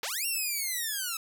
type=linear two-way sweep; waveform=5% pulse; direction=up then down; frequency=372.3 to 2794 to 1284 Hz; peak=-20 dBFS; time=0.03-1.17 s; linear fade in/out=2 ms; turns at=0.26 s; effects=none